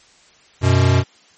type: tone pair together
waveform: square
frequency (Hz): 93.2 / 124.5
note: F#2 / B2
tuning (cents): +13 / +14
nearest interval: perfect fourth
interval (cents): 501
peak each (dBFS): -15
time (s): 0.61-1.04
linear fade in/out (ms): 50
effects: white hiss -51 dBFS RMS until 1.37 s + MP3 32 kbps